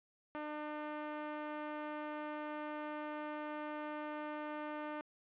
5% pulse tone with low-pass filter, 301 Hz, D4, 43 cents sharp, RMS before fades -43 dBFS, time 0.35-5.01 s, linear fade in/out 0 ms, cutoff 1100 Hz, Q 0.63, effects resampled to 8000 Hz + 12-bit

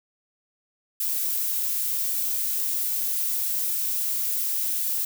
violet noise, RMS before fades -26 dBFS, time 1-5.05 s, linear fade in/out 5 ms, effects none

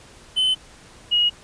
triangle / sine tone pair in turn, 3044 / 2890 Hz, F#7 / F#7, +48 / -41 cents, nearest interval minor second, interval 89 cents, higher first, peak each -15 dBFS, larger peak neither, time 0.36-0.55 / 1.11-1.3 s, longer neither, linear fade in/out 20 ms, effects pink hiss -47 dBFS RMS until 1.43 s + resampled to 22050 Hz

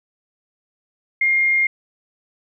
sine tone, 2124 Hz, C7, 25 cents sharp, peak -14 dBFS, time 1.21-1.67 s, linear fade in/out 5 ms, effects none

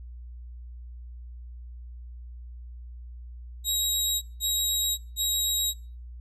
20% pulse tone bursts, 3823 Hz, A#7, 43 cents sharp, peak -18 dBFS, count 3, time 3.64-5.74 s, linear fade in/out 50 ms, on 580 ms, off 180 ms, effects noise-tail reverb RT60 0.4 s tail -24 dB re dry + added 60 Hz sine -39 dBFS peak until 6.2 s

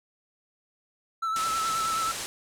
triangle tone with vibrato, 1318.5 Hz, E6, in tune, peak -24 dBFS, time 1.22-2.12 s, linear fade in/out 10 ms, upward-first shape sine, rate 9.4 Hz, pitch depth 30 cents each way
white low-pass noise, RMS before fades -35 dBFS, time 1.36-2.26 s, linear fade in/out 0 ms, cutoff 9400 Hz, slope 24 dB/octave
effects none

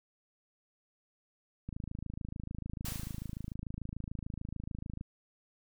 click train, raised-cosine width 5 ms, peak -27 dBFS, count 90, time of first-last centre 1.69-5.011 s, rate 26.8 Hz
white noise with exponential decay, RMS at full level -39 dBFS, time 2.85-3.54 s, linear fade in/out 5 ms, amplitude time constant 150 ms
effects none

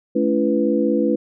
sine tone cluster, 216.3 / 281.6 / 337.5 / 494.3 Hz, A3 / C#4 / E4 / B4, -29 / +27 / +41 / +1 cents, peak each -21 dBFS, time 0.15-1.16 s, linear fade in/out 10 ms, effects none

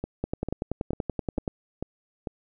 two click trains, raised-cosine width 2 ms, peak -17 / -14 dBFS, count 6 / 14, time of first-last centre 0.04-2.272 / 0.24-1.478 s, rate 2.24 / 10.5 Hz, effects none

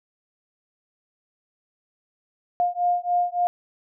sine beating tone pair, 706 / 709.5 Hz, F5 / F5, +19 / +27 cents, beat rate 3.5 Hz, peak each -23 / -23 dBFS, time 2.6-3.47 s, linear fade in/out 0 ms, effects none

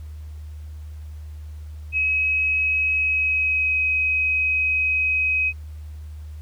sine tone with pitch glide, 2551 to 2530 Hz, D#7 to D#7, +43 to +28 cents, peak -18 dBFS, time 1.92-5.53 s, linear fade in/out 50 ms, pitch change -15 cents, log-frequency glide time 3.01-3.81 s, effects added 76 Hz sine -33 dBFS peak until 6.41 s + pink hiss -57 dBFS RMS until 6.41 s

